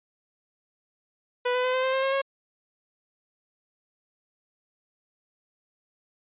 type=tone with pitch steps; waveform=sawtooth; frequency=493.9 / 501.1 / 508.4 / 515.8 / 523.3 / 530.9 / 538.6 / 546.4 Hz; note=B4 / B4 / C5 / C5 / C5 / C5 / C#5 / C#5; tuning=0 / +25 / -50 / -25 / 0 / +25 / -50 / -25 cents; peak=-19 dBFS; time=1.45-2.218 s; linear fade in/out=10 ms; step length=96 ms; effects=resampled to 8000 Hz